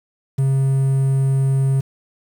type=tone with quantisation; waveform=triangle; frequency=135 Hz; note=C#3; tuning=45 cents flat; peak=-12 dBFS; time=0.38-1.81 s; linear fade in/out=10 ms; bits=7; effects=none